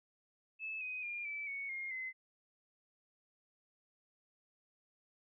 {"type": "tone with pitch steps", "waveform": "sine", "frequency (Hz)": [2611, 2508, 2408, 2313, 2221, 2133, 2049], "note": ["E7", "D#7", "D7", "D7", "C#7", "C7", "C7"], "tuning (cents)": [-17, 13, 43, -27, 3, 33, -37], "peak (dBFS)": -39, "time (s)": [0.59, 2.13], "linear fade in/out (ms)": 50, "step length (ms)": 220, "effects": []}